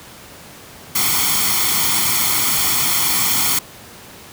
white noise with comb filter, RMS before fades -17 dBFS, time 0.95-3.59 s, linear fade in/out 5 ms, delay 0.91 ms, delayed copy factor +0.7, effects pink hiss -39 dBFS RMS until 4.32 s + high-pass 80 Hz 12 dB/octave

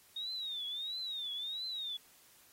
sine tone with vibrato, 3700 Hz, A#7, 14 cents flat, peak -37 dBFS, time 0.16-1.97 s, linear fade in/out 5 ms, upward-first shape triangle, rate 1.5 Hz, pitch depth 180 cents each way, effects white hiss -63 dBFS RMS until 2.52 s + AAC 48 kbps

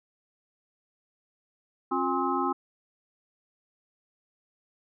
sine tone cluster, 269.3 / 356.1 / 815 / 1055 / 1284 Hz, C#4 / F4 / G#5 / C6 / E6, -50 / +34 / -33 / +14 / -46 cents, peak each -31 dBFS, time 1.91-2.53 s, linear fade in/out 10 ms, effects none

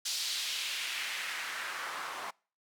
white noise with band-pass filter sweep, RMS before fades -37 dBFS, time 0.05-2.31 s, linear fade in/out 10 ms, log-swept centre 4700 to 950 Hz, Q 1.7, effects noise-tail reverb RT60 0.4 s tail -26 dB re dry

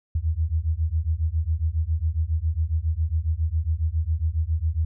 sine beating tone pair, 76.6 / 83.9 Hz, D#2 / E2, -27 / +31 cents, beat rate 7.3 Hz, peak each -24 dBFS, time 0.15-4.85 s, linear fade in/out 5 ms, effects none

